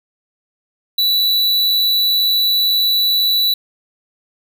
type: tone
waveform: square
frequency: 3951 Hz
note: B7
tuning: in tune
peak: -13 dBFS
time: 0.98-3.54 s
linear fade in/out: 5 ms
effects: none